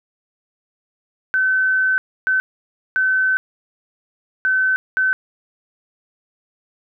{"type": "tone bursts at uneven times", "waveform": "sine", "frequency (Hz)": 1525, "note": "G6", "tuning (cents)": -48, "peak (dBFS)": -14, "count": 5, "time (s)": [[1.34, 1.98], [2.27, 2.4], [2.96, 3.37], [4.45, 4.76], [4.97, 5.13]], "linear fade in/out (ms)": 0, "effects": []}